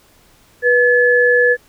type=tone pair together; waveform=sine; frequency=489.1 / 1718 Hz; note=B4 / A6; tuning=-17 / -42 cents; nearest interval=octave + minor seventh; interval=2175 cents; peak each=-12 dBFS; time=0.62-1.57 s; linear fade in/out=50 ms; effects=pink hiss -51 dBFS RMS until 1.68 s